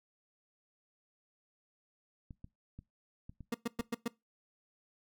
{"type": "clicks", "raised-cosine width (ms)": 5, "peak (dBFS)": -35, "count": 6, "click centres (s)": [2.308, 2.444, 2.79, 3.295, 3.407, 3.798]}
{"type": "tone bursts", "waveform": "30% pulse", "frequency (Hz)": 233.8, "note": "A#3", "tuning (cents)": 5, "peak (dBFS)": -29, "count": 5, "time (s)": [3.52, 4.08], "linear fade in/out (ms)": 5, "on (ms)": 24, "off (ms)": 110}
{"effects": ["noise-tail reverb RT60 0.2 s tail -21 dB re dry"]}